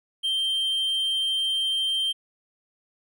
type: tone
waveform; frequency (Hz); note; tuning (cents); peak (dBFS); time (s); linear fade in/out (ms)
triangle; 3147; G7; +6; -21; 0.23-2.13; 20
effects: none